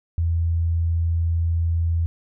sine tone, 83.5 Hz, E2, 23 cents sharp, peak -18 dBFS, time 0.18-2.06 s, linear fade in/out 0 ms, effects none

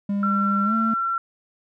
triangle tone with pitch glide, 201.2 to 223.2 Hz, G3 to A3, +45 to +25 cents, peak -19 dBFS, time 0.09-0.94 s, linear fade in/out 5 ms, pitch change +180 cents, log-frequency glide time 0.64-0.74 s
sine tone, 1356 Hz, E6, 49 cents sharp, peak -21 dBFS, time 0.23-1.18 s, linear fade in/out 2 ms
effects none

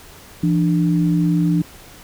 sine tone pair together, 168.89 / 297.8 Hz, E3 / D4, +42 / +24 cents, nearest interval minor seventh, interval 982 cents, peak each -15 / -19 dBFS, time 0.43-1.62 s, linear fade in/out 5 ms, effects pink hiss -42 dBFS RMS until 2.03 s

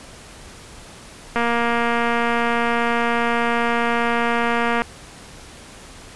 click train, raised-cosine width 0.5 ms, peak -6 dBFS, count 814, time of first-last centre 1.36-4.82 s, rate 235 Hz, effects pink hiss -41 dBFS RMS until 6.15 s + resampled to 24000 Hz

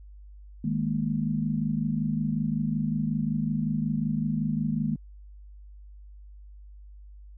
sine chord, D# suspended fourth, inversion none, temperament equal, 155.56 / 207.7 / 233.1 Hz, D#3 / G#3 / A#3, 0 / 0 / 0 cents, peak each -29 dBFS, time 0.64-4.96 s, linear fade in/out 5 ms, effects added 50 Hz sine -44 dBFS peak until 7.37 s

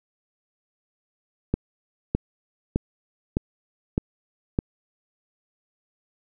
click train, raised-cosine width 3 ms, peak -8 dBFS, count 6, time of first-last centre 1.54-4.589 s, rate 1.64 Hz, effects none

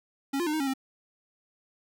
square tone with pitch steps, 275.1 / 348.1 / 303 / 313.1 / 274.8 / 265.8 Hz, C#4 / F4 / D#4 / D#4 / C#4 / C4, -13 / -6 / -46 / +11 / -15 / +27 cents, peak -27 dBFS, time 0.33-0.738 s, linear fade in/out 10 ms, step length 68 ms, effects none

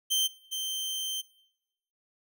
sawtooth tone pair in turn, 3121 / 3121 Hz, G7 / G7, -8 / -8 cents, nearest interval unison, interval 0 cents, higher neither, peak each -21 / -28 dBFS, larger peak first, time 0.1-0.28 / 0.51-1.22 s, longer second, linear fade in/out 20 ms, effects noise-tail reverb RT60 0.9 s tail -23 dB re dry

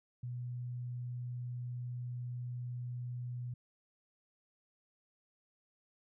sine tone, 122.8 Hz, B2, 9 cents flat, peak -38 dBFS, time 0.23-3.54 s, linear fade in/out 5 ms, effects none

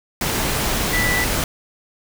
sine tone in noise, 1975.5 Hz, B6, in tune, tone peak -19 dBFS, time 0.93-1.24 s, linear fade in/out 2 ms, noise pink, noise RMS -21 dBFS, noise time 0.21-1.44 s, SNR -1 dB, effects none

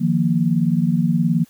sine chord, Eb suspended second, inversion none, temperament equal, 155.56 / 174.61 / 233.1 Hz, Eb3 / F3 / Bb3, 0 / 0 / 0 cents, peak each -20 / -18 / -20 dBFS, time 0-1.45 s, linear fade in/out 20 ms, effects white hiss -54 dBFS RMS until 1.49 s

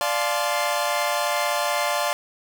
sawtooth chord, D minor seventh, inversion none, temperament equal with one note detuned, 587.3 / 698.5 / 862.9 / 1046.5 Hz, D5 / F5 / A5 / C6, 0 / 0 / -34 / 0 cents, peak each -22 / -23 / -25 / -24 dBFS, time 0.01-2.13 s, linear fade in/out 0 ms, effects none

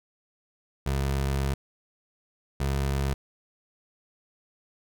25% pulse tone pair in turn, 68.3 / 68.61 Hz, C#2 / C#2, -25 / -17 cents, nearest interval unison, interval 8 cents, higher second, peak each -21 dBFS, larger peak neither, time 0.86-1.54 / 2.6-3.14 s, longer first, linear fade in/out 5 ms, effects none

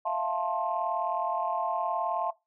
sine chord, F major seventh, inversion third, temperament equal with one note detuned, 659.3 / 698.5 / 880 / 1058.7 Hz, E5 / F5 / A5 / C6, 0 / 0 / 0 / +20 cents, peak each -32 dBFS, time 0.05-2.31 s, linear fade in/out 10 ms, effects noise-tail reverb RT60 0.2 s tail -19 dB re dry + tanh soft clip ceiling -16 dBFS

